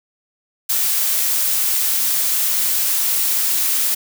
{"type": "noise", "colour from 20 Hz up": "blue", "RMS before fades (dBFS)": -18, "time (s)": [0.69, 3.95], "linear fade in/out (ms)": 10, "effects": []}